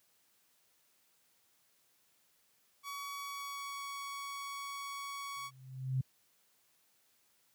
sawtooth tone with pitch glide, 1129 to 1120.6 Hz, C#6 to C#6, +31 to +18 cents, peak -37 dBFS, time 2.83-5.51 s, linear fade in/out 50 ms, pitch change -13 cents, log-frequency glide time 3.16-3.87 s
sine tone with exponential growth, 130.81 Hz, C3, in tune, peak -27 dBFS, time 5.36-6.01 s, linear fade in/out 5 ms, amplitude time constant 140 ms
effects white hiss -72 dBFS RMS until 7.54 s + high-pass 80 Hz 12 dB/octave

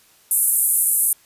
pink band-pass noise, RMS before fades -18 dBFS, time 0.31-1.13 s, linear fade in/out 2 ms, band 9200 to 13000 Hz, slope 48 dB/octave, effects white hiss -54 dBFS RMS until 1.25 s + resampled to 32000 Hz

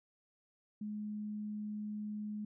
sine tone, 210.5 Hz, G#3, 24 cents sharp, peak -38 dBFS, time 0.81-2.45 s, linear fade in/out 5 ms, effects none

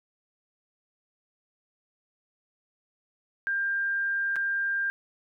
sine tone with dropouts, 1595 Hz, G6, 30 cents sharp, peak -25 dBFS, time 3.47-4.9 s, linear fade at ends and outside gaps 0 ms, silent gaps 4.358-4.364 s, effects none

